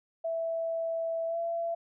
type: tone with pitch glide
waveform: sine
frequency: 659.3 to 673.9 Hz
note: E5 to E5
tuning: 0 to +38 cents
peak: -29 dBFS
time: 0.24-1.75 s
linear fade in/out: 10 ms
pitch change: +38 cents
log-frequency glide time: 1.27-1.38 s
effects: none